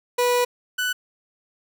30% pulse tone pair in turn, 489.6 / 1491.1 Hz, B4 / F#6, -15 / +13 cents, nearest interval octave + perfect fifth, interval 1928 cents, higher second, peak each -15 / -19 dBFS, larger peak first, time 0.18-0.45 / 0.78-0.93 s, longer first, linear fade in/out 10 ms, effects none

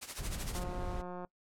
white noise with tremolo, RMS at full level -40 dBFS, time 0.01-0.64 s, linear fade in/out 20 ms, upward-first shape sine, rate 13 Hz, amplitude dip 75%
brown noise, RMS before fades -39 dBFS, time 0.18-1.02 s, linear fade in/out 10 ms
click train, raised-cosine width 1 ms, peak -30 dBFS, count 126, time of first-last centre 0.55-1.248 s, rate 179 Hz
effects noise-tail reverb RT60 0.1 s tail -23 dB re dry + low-pass 11000 Hz 12 dB/octave

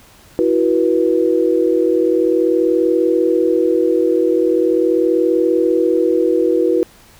sine chord, E suspended second, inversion none, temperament equal with one note detuned, 329.6 / 370 / 484.8 Hz, E4 / F#4 / B4, 0 / 0 / -32 cents, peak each -16 dBFS, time 0.39-6.83 s, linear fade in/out 0 ms, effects pink hiss -46 dBFS RMS until 7.19 s

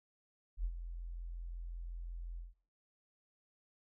sine tone with ADSR envelope, 42.76 Hz, F1, 36 cents flat, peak -31 dBFS, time 0.57-2.54 s, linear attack 75 ms, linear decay 61 ms, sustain -10 dB, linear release 160 ms, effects noise-tail reverb RT60 0.5 s tail -24 dB re dry

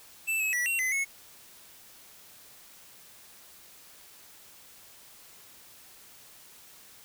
square tone with pitch steps, 2648 / 2573 / 1948 / 2737 / 2034 / 2191 Hz, E7 / E7 / B6 / F7 / C7 / C#7, +7 / -43 / -24 / -36 / -50 / -21 cents, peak -27 dBFS, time 0.27-1.05 s, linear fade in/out 20 ms, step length 130 ms, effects white hiss -53 dBFS RMS until 7.04 s

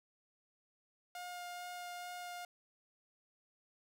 sawtooth tone with vibrato, 711 Hz, F5, 31 cents sharp, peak -40 dBFS, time 1.15-2.45 s, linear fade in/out 2 ms, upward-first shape sine, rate 2.3 Hz, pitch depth 8 cents each way, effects none

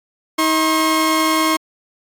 sawtooth tone pair together, 317.7 / 1077 Hz, D#4 / C6, +36 / +50 cents, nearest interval octave + major sixth, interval 2114 cents, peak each -13 dBFS, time 0.38-1.57 s, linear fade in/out 10 ms, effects AAC 64 kbps

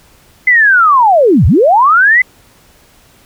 sine linear two-way sweep, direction down then up, 2058 to 62.7 to 2058 Hz, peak -4 dBFS, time 0.47-2.22 s, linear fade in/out 5 ms, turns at 1.46 s, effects pink hiss -46 dBFS RMS until 3.25 s

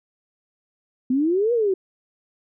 sine exponential two-way sweep, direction up then down, 246.9 to 490.1 to 366.6 Hz, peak -17 dBFS, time 1.1-1.74 s, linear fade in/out 5 ms, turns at 1.53 s, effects none

